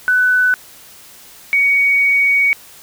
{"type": "tone pair in turn", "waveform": "sine", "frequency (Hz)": [1497, 2243], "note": ["F#6", "C#7"], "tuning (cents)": [20, 20], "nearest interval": "perfect fifth", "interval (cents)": 700, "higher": "second", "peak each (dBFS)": -10, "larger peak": "neither", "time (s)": [[0.08, 0.54], [1.53, 2.53]], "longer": "second", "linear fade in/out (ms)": 0, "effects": ["white hiss -41 dBFS RMS until 2.82 s"]}